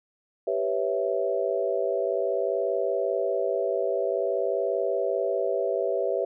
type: chord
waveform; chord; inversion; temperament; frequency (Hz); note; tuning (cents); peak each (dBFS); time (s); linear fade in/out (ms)
sine; C# half-diminished seventh; second; equal; 392 / 493.9 / 554.4 / 659.3; G4 / B4 / C#5 / E5; 0 / 0 / 0 / 0; -29; 0.47-6.25; 5
effects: none